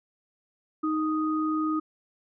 sine tone pair together, 311.7 / 1244.5 Hz, D#4 / D#6, +3 / 0 cents, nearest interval 2 octaves, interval 2397 cents, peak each -25 / -30 dBFS, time 0.83-1.8 s, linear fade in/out 10 ms, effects none

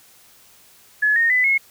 sine tone with pitch steps, 1704 / 1847.5 / 2003 / 2172 Hz, G#6 / A#6 / B6 / C#7, +44 / -16 / +24 / -36 cents, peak -14 dBFS, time 1.02-1.58 s, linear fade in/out 10 ms, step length 140 ms, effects white hiss -51 dBFS RMS until 1.7 s

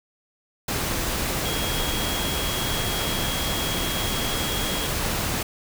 sine tone in noise, 3287 Hz, G#7, 19 cents flat, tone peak -31 dBFS, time 1.45-4.87 s, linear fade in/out 5 ms, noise pink, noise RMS -26 dBFS, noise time 0.68-5.43 s, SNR -8 dB, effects none

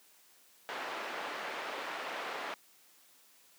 pink band-pass noise, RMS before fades -40 dBFS, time 0.69-2.54 s, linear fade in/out 0 ms, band 550 to 2500 Hz, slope 12 dB/octave, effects white hiss -63 dBFS RMS until 3.58 s + high-pass 200 Hz 12 dB/octave

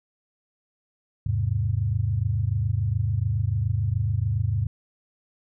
sine chord, E augmented, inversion none, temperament equal with one note detuned, 80.94 / 103.83 / 130.81 Hz, E2 / G#2 / B#2, -31 / 0 / 0 cents, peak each -29 / -23 / -28 dBFS, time 1.26-4.67 s, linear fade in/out 5 ms, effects none

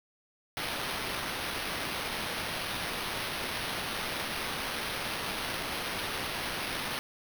violet noise with sample-and-hold, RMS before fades -35 dBFS, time 0.57-6.99 s, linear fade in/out 0 ms, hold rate 7350 Hz, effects none

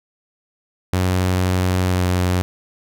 sawtooth tone with pitch glide, 91.9 to 90.53 Hz, F#2 to F#2, -11 to -37 cents, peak -12 dBFS, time 0.93-2.42 s, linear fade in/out 0 ms, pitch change -26 cents, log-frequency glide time 1.87-2.03 s, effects none

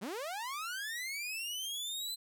sawtooth linear sweep, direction up, 170 to 4083 Hz, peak -34 dBFS, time 0.01-2.16 s, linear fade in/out 20 ms, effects none

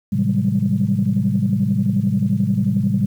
sine tone cluster, 111.1 / 133 / 162.8 / 190.4 / 201.7 Hz, A2 / C3 / E3 / F#3 / G3, +17 / +29 / -21 / +50 / +50 cents, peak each -22 / -23 / -26 / -20 / -19 dBFS, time 0.12-3.06 s, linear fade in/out 10 ms, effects tanh soft clip ceiling -6 dBFS + 8-bit

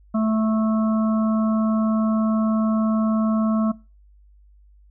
harmonic tone, 219.2 Hz, A3, 6 cents flat, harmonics 1 / 3 / 5 / 6, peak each -18 / -28 / -32 / -34 dBFS, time 0.14-3.72 s, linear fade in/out 10 ms, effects noise-tail reverb RT60 0.3 s tail -22 dB re dry + added 50 Hz sine -49 dBFS peak until 4.9 s

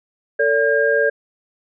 sine tone cluster, 449.1 / 573 / 1613 Hz, A4 / D5 / G6, +35 / -43 / +49 cents, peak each -18 dBFS, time 0.39-1.1 s, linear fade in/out 10 ms, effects none

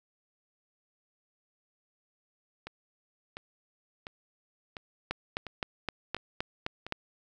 two click trains, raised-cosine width 0.3 ms, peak -24 / -15 dBFS, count 7 / 8, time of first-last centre 2.67-6.866 / 5.11-6.923 s, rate 1.43 / 3.86 Hz, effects none

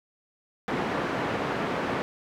pink band-pass noise, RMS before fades -29 dBFS, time 0.68-2.02 s, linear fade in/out 0 ms, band 180 to 1800 Hz, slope 12 dB/octave, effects none

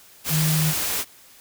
sine tone in noise, 156.3 Hz, D#3, 8 cents sharp, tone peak -19 dBFS, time 0.29-0.74 s, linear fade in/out 50 ms, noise white, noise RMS -25 dBFS, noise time 0.24-1.05 s, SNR +3 dB, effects white hiss -50 dBFS RMS until 1.4 s

